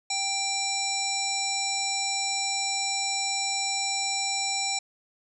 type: harmonic tone with a mistuned harmonic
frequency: 784 Hz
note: G5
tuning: in tune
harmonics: 1 / 3 / 5 / 7 / 9 / 10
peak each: -33 / -33 / -33 / -33 / -33 / -33 dBFS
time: 0.1-4.79 s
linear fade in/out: 5 ms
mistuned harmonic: 5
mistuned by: +32 cents
effects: none